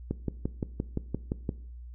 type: click train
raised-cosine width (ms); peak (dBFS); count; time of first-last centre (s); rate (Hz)
3; -16; 9; 0.11-1.492; 5.79
effects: noise-tail reverb RT60 0.6 s tail -19 dB re dry + added 60 Hz sine -41 dBFS peak until 1.94 s